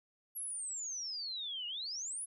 sine exponential two-way sweep, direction down then up, 11540 to 2823 to 10960 Hz, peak -38 dBFS, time 0.35-2.26 s, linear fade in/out 20 ms, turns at 1.67 s, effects none

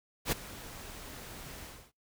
pink noise with ADSR envelope, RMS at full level -28 dBFS, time 0.25-1.92 s, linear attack 72 ms, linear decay 11 ms, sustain -18 dB, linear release 280 ms, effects noise-tail reverb RT60 0.2 s tail -25 dB re dry

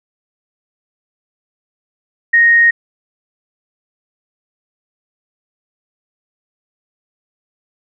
sine tone, 1864.7 Hz, A#6, in tune, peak -6 dBFS, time 2.33-2.71 s, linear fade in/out 10 ms, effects none

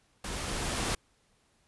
pink noise with level ramp, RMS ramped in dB -37 to -30 dBFS, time 0.24-0.95 s, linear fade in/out 5 ms, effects pink hiss -69 dBFS RMS until 1.67 s + resampled to 24000 Hz

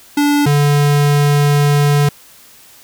square tone pair in turn, 290 / 145 Hz, D4 / D3, -22 / -22 cents, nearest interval octave, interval 1200 cents, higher first, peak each -11 / -10 dBFS, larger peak second, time 0.17-0.46 / 0.46-2.09 s, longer second, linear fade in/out 5 ms, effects white hiss -43 dBFS RMS until 2.83 s

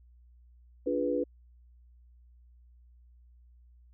sine chord, D diminished seventh, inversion none, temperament equal with one note detuned, 290.1 / 349.2 / 415.3 / 493.9 Hz, D4 / F4 / Ab4 / Cb5, -21 / 0 / 0 / 0 cents, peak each -32 / -34 / -36 / -30 dBFS, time 0.86-1.24 s, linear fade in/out 10 ms, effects added 60 Hz sine -55 dBFS peak until 3.93 s

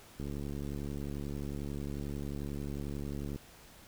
click train, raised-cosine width 3 ms, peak -27 dBFS, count 226, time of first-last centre 0.2-3.36 s, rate 71.2 Hz, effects pink hiss -56 dBFS RMS until 3.87 s

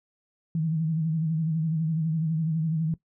sine tone with vibrato, 160 Hz, D#3, 49 cents sharp, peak -23 dBFS, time 0.55-2.94 s, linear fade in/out 2 ms, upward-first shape sine, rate 12 Hz, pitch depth 67 cents each way, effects noise-tail reverb RT60 0.1 s tail -18 dB re dry

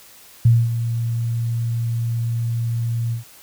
sine tone with ADSR envelope, 116.54 Hz, A#2, in tune, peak -8 dBFS, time 0.45-3.24 s, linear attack 6 ms, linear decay 230 ms, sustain -11 dB, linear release 120 ms, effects white hiss -46 dBFS RMS until 3.42 s

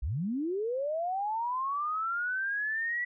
sine linear sweep, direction up, 48.9 to 1961 Hz, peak -29 dBFS, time 0.02-3.05 s, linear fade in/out 10 ms, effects none

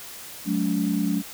sine tone cluster, 183.5 / 213.9 / 285.9 Hz, F#3 / A3 / D4, -14 / -49 / -46 cents, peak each -25 dBFS, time 0.45-1.23 s, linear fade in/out 50 ms, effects tanh soft clip ceiling -12 dBFS + white hiss -40 dBFS RMS until 1.33 s

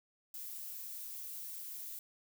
violet noise, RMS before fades -45 dBFS, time 0.34-1.99 s, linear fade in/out 2 ms, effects none

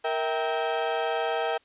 35% pulse chord, E diminished, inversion second, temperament equal with one note detuned, 466.2 / 647.9 / 784 Hz, Bb4 / E5 / G5, 0 / -30 / 0 cents, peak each -28 dBFS, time 0.04-1.58 s, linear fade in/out 10 ms, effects white hiss -63 dBFS RMS until 1.64 s + resampled to 8000 Hz

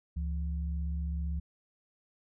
sine tone pair together, 71 / 168.87 Hz, C#2 / E3, +42 / +42 cents, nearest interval octave + minor third, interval 1500 cents, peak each -31 / -40 dBFS, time 0.16-1.4 s, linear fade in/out 10 ms, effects none

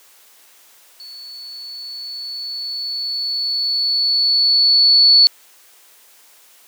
sine tone with level ramp, 4435 Hz, C#8, in tune, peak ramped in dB -34 to -6 dBFS, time 1-5.27 s, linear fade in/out 0 ms, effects white hiss -49 dBFS RMS until 6.67 s + high-pass 400 Hz 12 dB/octave

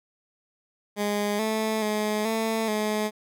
15% pulse tone with pitch steps, 206.2 / 218.9 / 212.3 / 223.1 / 213 Hz, G#3 / A3 / G#3 / A3 / G#3, -12 / -9 / +38 / +24 / +44 cents, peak -18 dBFS, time 0.96-3.11 s, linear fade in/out 50 ms, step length 430 ms, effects none

